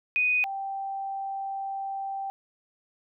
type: tone pair in turn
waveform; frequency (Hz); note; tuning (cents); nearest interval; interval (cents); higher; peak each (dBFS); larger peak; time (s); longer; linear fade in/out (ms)
sine; 2489 / 782.4; D#7 / G5; 0 / -4; octave + minor sixth; 2004; first; -21 / -30; first; 0.16-0.44 / 0.44-2.3; second; 0
effects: none

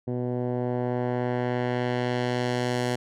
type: tone with low-pass filter sweep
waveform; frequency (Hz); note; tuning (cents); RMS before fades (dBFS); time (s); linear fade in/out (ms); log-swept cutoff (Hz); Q
10% pulse; 123.47; B2; 0; -27; 0.07-2.96; 10; 400 to 9400; 0.74
effects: none

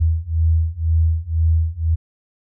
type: beating tone pair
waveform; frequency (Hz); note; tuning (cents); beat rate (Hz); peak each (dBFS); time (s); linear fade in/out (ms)
sine; 80.2 / 82.2; E2 / E2; -47 / -4; 2; -18 / -17; 0-1.96; 20
effects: none

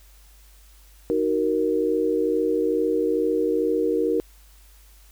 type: chord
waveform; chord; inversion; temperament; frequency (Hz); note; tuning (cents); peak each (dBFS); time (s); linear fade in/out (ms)
sine; D# minor; none; just; 311.1 / 373.4 / 466.7; D#4 / F#4 / A#4; 0 / +16 / +2; -25 / -25 / -22; 1.1-4.2; 0
effects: added 50 Hz sine -49 dBFS peak until 5.11 s + white hiss -56 dBFS RMS until 5.11 s

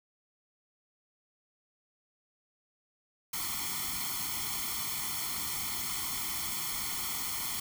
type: noise with comb filter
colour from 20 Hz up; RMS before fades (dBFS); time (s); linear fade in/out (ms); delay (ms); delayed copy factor
white; -35; 3.33-7.6; 5; 0.92; +0.9
effects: none

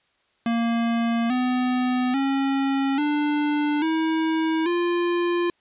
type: tone with pitch steps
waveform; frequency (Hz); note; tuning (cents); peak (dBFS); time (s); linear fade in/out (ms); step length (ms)
square; 232 / 251.5 / 272.7 / 295.7 / 320.6 / 347.6; A#3 / B3 / C#4 / D4 / E4 / F4; -8 / +32 / -28 / +12 / -48 / -8; -21; 0.46-5.5; 2; 840
effects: white hiss -66 dBFS RMS until 5.6 s + resampled to 8000 Hz

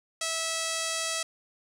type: tone with low-pass filter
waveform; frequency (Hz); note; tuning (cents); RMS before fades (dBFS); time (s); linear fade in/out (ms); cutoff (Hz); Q
5% pulse; 652; E5; -19; -31; 0.21-1.23; 5; 11000; 1.4
effects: none

